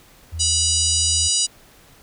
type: tone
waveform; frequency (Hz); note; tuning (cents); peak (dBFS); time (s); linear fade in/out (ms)
sine; 81.6; E2; -17; -26; 0.32-1.29; 20
type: harmonic tone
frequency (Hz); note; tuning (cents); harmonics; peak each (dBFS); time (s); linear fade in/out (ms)
975; B5; -23; 3 / 4 / 5 / 6 / 7 / 8 / 9; -26 / -27 / -23 / -27 / -23 / -27 / -23; 0.39-1.47; 20
effects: pink hiss -50 dBFS RMS until 2.02 s